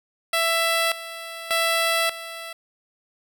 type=tone with tremolo; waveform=10% pulse; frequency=664 Hz; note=E5; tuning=12 cents sharp; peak=-11 dBFS; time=0.33-2.53 s; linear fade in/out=5 ms; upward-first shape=square; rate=0.85 Hz; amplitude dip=80%; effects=none